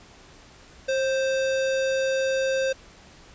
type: tone with sample-and-hold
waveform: sine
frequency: 532 Hz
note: C5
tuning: 29 cents sharp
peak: -21 dBFS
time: 0.88-2.73 s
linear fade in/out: 10 ms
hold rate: 2100 Hz
effects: pink hiss -50 dBFS RMS until 3.34 s + resampled to 16000 Hz